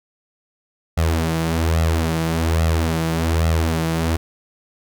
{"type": "tone with flanger", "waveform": "sawtooth", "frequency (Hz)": 81.5, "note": "E2", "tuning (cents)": -19, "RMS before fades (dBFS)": -19, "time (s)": [0.97, 4.17], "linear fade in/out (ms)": 10, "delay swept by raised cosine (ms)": [1.5, 6], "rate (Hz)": 1.2, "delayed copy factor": 0.65, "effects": []}